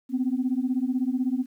sine beating tone pair, 247.9 / 263.9 Hz, B3 / C4, +7 / +15 cents, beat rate 16 Hz, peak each -25 dBFS, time 0.09-1.46 s, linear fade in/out 50 ms, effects tanh soft clip ceiling -16 dBFS + 10-bit

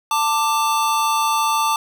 square tone pair together, 891 / 1176.7 Hz, A5 / D6, +22 / +3 cents, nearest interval perfect fourth, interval 481 cents, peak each -20 / -20 dBFS, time 0.11-1.76 s, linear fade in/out 2 ms, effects none

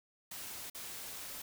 white noise with dropouts, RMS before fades -45 dBFS, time 0.31-1.42 s, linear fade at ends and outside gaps 5 ms, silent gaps 0.7-0.747 s, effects none

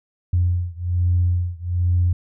sine beating tone pair, 87.9 / 89.1 Hz, F2 / F2, +12 / +35 cents, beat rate 1.2 Hz, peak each -19 / -20 dBFS, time 0.33-2.13 s, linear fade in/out 5 ms, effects tanh soft clip ceiling -9 dBFS

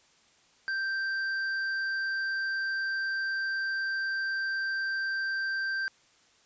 triangle tone with hard clipping, 1568 Hz, G6, in tune, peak -30 dBFS, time 0.68-5.88 s, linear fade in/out 0 ms, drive 9 dB, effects white hiss -63 dBFS RMS until 6.45 s + resampled to 16000 Hz

